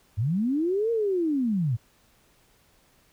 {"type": "linear two-way sweep", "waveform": "sine", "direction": "up then down", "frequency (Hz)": [92.5, 469.9, 105], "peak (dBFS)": -22, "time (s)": [0.17, 1.77], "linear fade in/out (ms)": 20, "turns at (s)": 0.91, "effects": ["pink hiss -62 dBFS RMS until 3.12 s"]}